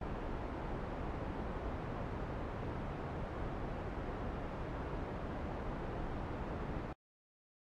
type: low-pass noise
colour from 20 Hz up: pink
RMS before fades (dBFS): -41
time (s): 0.01-6.93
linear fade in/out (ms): 5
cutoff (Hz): 1100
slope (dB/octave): 12
effects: AAC 64 kbps